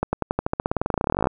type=accelerating click train; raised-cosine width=1 ms; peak=-7 dBFS; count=29; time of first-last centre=0.03-1.271 s; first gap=100 ms; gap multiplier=0.93; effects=none